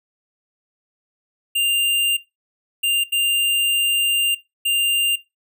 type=tone bursts at uneven times; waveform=square; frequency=2794 Hz; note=F7; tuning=in tune; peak=-17 dBFS; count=4; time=1.55-2.17 / 2.83-3.04 / 3.12-4.35 / 4.65-5.16 s; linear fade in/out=10 ms; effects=noise-tail reverb RT60 0.2 s tail -17 dB re dry